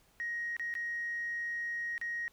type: tone with dropouts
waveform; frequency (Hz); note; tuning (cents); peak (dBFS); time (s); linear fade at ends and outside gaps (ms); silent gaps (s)
sine; 1881; A#6; +15; -33; 0.2-2.28; 0; 0.566-0.596 / 0.74-0.752 / 1.979-2.014
effects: tanh soft clip ceiling -29 dBFS + pink hiss -67 dBFS RMS until 2.32 s